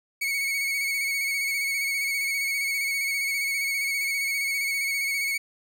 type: tone with vibrato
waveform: 40% pulse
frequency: 2217 Hz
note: C#7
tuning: in tune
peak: -24 dBFS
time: 0.21-5.38 s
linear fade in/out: 10 ms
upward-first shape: square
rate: 15 Hz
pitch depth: 25 cents each way
effects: none